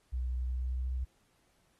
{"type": "tone with pitch glide", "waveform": "sine", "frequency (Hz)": [62.4, 63.71], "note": ["B1", "C2"], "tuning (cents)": [19, -45], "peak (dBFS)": -31, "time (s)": [0.12, 1.05], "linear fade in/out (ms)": 20, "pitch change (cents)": 36, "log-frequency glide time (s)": [0.4, 0.93], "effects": ["pink hiss -72 dBFS RMS until 1.79 s", "AAC 32 kbps"]}